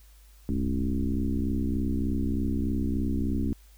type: tone with frequency modulation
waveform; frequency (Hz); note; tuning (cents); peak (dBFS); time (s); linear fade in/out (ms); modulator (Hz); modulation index
sine; 144.5; D3; -28; -24; 0.49-3.53; 0; 63.3; 2.6
effects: added 51 Hz sine -51 dBFS peak until 3.77 s + white hiss -61 dBFS RMS until 3.77 s